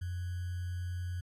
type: tone with sample-and-hold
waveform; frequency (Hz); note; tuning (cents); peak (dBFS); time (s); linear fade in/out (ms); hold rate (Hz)
sine; 89; F2; +33; -34; 0.01-1.21; 10; 1575
effects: resampled to 32000 Hz